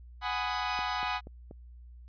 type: chord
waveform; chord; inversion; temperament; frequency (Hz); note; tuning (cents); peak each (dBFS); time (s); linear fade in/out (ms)
sawtooth; G# minor seventh; third; equal with one note detuned; 740 / 830.6 / 995.8 / 1244.5; F#5 / G#5 / B5 / D#6; 0 / 0 / +14 / 0; -32; 0.21-1.21; 50
type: click train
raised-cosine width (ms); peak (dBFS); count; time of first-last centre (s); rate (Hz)
2; -32; 4; 0.79-1.511; 4.16
effects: added 60 Hz sine -47 dBFS peak until 2.08 s + resampled to 11025 Hz